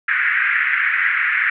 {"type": "band-pass noise", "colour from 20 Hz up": "pink", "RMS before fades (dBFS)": -18, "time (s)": [0.08, 1.5], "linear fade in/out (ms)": 5, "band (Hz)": [1500, 2200], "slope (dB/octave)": 48, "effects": []}